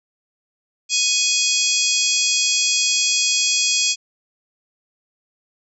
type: harmonic tone with a mistuned harmonic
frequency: 830.6 Hz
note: G#5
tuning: in tune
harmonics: 3 / 4 / 5 / 6 / 7 / 8 / 9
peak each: -24 / -24 / -24 / -24 / -24 / -24 / -24 dBFS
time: 0.89-3.96 s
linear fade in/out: 50 ms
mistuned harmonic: 5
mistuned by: +110 cents
effects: none